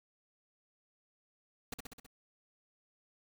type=noise with echo; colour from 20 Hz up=pink; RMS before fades=-40 dBFS; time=1.72-1.74 s; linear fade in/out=5 ms; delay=65 ms; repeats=5; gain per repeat=-3 dB; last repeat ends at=2.065 s; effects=none